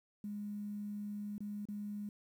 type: tone with dropouts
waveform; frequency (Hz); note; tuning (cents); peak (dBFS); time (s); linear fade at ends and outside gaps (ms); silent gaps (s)
sine; 206.5; G#3; -10; -39; 0.24-2.09; 2; 1.381-1.405 / 1.654-1.686
effects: 11-bit